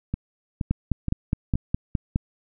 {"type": "two click trains", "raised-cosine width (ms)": 5, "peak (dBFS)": [-13, -9], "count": [4, 8], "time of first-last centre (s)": [[0.14, 1.555], [0.71, 2.159]], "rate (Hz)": [2.12, 4.83], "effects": []}